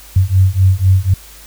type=beating tone pair; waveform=sine; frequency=92.5 / 96.5 Hz; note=F#2 / G2; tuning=0 / -27 cents; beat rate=4 Hz; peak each=-11 dBFS; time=0.16-1.14 s; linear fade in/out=5 ms; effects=added 50 Hz sine -40 dBFS peak until 1.46 s + white hiss -39 dBFS RMS until 1.46 s